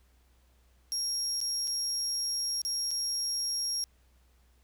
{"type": "tone with dropouts", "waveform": "35% pulse", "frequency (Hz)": 5588, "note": "F8", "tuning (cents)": 0, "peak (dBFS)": -27, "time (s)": [0.92, 3.84], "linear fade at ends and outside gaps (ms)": 0, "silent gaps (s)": [[1.404, 1.413], [1.674, 1.678], [2.617, 2.65], [2.908, 2.913]], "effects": ["added 62 Hz sine -62 dBFS peak until 4.63 s", "pink hiss -70 dBFS RMS until 4.63 s"]}